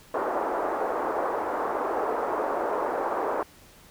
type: band-pass noise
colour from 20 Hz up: pink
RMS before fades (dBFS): -28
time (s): 0.14-3.43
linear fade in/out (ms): 2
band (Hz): 380 to 1200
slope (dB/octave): 24
effects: pink hiss -53 dBFS RMS until 3.9 s